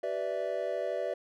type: chord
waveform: triangle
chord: E minor seventh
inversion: first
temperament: equal with one note detuned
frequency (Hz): 383.7 / 493.9 / 587.3 / 659.3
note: G4 / B4 / D5 / E5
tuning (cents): -37 / 0 / 0 / 0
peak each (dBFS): -37 / -35 / -32 / -34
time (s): 0.03-1.14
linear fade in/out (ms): 5
effects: none

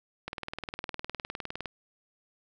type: click train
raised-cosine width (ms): 0.3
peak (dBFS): -19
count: 28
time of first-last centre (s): 0.28-1.658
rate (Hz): 19.6
effects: none

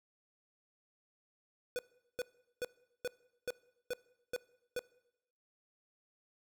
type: tone bursts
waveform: square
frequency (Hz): 493.9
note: B4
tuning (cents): 0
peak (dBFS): -35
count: 8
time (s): 1.76-4.792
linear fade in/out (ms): 0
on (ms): 29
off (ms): 400
effects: noise-tail reverb RT60 0.9 s tail -22 dB re dry

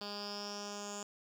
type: tone with low-pass filter sweep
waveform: 10% pulse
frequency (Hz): 204.6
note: G#3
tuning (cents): -26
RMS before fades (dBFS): -43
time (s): 0.01-1.03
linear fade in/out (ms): 2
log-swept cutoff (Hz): 4500 to 7000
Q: 8.4
effects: 10-bit

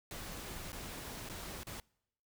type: noise with dropouts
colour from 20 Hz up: pink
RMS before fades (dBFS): -45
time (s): 0.11-1.8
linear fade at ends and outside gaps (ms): 1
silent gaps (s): 0.72-0.729 / 1.29-1.297 / 1.633-1.669
effects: noise-tail reverb RT60 0.8 s tail -26 dB re dry

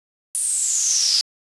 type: noise with high-pass filter sweep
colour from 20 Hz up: brown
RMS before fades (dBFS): -20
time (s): 0.35-1.21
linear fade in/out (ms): 0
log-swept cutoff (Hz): 9600 to 4800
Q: 9.2
effects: resampled to 24000 Hz

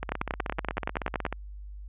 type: two click trains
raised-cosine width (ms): 0.5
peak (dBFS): -12 / -16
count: 13 / 22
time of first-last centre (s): 0.12-1.252 / 0.03-1.326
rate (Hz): 10.6 / 16.2
effects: added 50 Hz sine -39 dBFS peak until 1.88 s + resampled to 8000 Hz

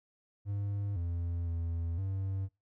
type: tone with pitch steps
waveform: triangle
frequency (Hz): 100.9 / 85.7 / 83.9 / 96.4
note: G#2 / F2 / E2 / G2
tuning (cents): -49 / -32 / +31 / -28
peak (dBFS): -30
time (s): 0.45-2.49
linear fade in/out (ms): 50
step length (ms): 510
effects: noise-tail reverb RT60 0.2 s tail -21 dB re dry

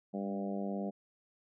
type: harmonic tone with a mistuned harmonic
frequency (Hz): 99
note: G2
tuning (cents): +18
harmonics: 2 / 3 / 4 / 5 / 6 / 7 / 8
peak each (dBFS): -36 / -44 / -44 / -45 / -44 / -45 / -52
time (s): 0.13-0.91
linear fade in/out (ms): 20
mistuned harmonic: 2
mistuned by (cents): +18
effects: none

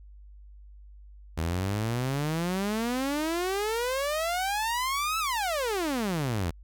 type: exponential two-way sweep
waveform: sawtooth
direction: up then down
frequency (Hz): 78.1 to 1330 to 78.1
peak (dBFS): -23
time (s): 1.37-6.51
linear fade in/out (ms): 10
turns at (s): 5.19
effects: added 50 Hz sine -46 dBFS peak until 6.63 s

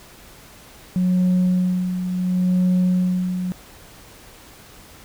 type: tone with tremolo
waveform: sine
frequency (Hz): 182.1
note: F#3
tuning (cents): -27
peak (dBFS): -12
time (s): 0.96-3.52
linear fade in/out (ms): 0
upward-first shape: sine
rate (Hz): 0.71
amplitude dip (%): 65
effects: tanh soft clip ceiling -13 dBFS + pink hiss -45 dBFS RMS until 5.04 s

